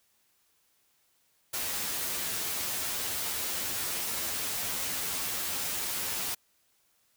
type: noise with comb filter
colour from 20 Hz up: white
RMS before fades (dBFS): -33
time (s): 1.53-6.35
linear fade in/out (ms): 10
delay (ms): 11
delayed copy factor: +0.75
effects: white hiss -70 dBFS RMS until 7.16 s